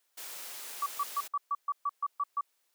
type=noise; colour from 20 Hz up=white; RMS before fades=-43 dBFS; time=0.17-1.28 s; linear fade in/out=10 ms
type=tone bursts; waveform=sine; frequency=1147 Hz; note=D6; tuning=41 cents flat; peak=-27 dBFS; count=10; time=0.82-2.41 s; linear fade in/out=5 ms; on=42 ms; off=130 ms
effects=white hiss -75 dBFS RMS until 2.74 s + high-pass 400 Hz 12 dB/octave